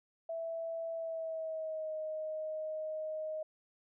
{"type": "tone with pitch glide", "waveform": "sine", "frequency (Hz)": [659.3, 624.1], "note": ["E5", "D#5"], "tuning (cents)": [0, 5], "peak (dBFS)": -36, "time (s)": [0.29, 3.43], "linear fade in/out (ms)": 5, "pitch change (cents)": -95, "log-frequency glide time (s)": [0.94, 1.94], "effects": []}